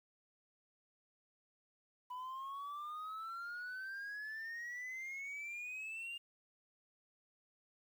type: exponential sweep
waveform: sine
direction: up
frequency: 987.8 to 2818 Hz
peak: -40 dBFS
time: 2.1-6.18 s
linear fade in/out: 10 ms
effects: tanh soft clip ceiling -41 dBFS + 11-bit